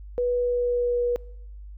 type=tone with pitch glide; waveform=sine; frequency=489.8 to 483.9 Hz; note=B4 to B4; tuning=-14 to -35 cents; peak=-21 dBFS; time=0.18-1.16 s; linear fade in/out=0 ms; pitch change=-21 cents; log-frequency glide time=0.33-1.02 s; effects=noise-tail reverb RT60 0.8 s tail -24 dB re dry + added 50 Hz sine -38 dBFS peak until 1.77 s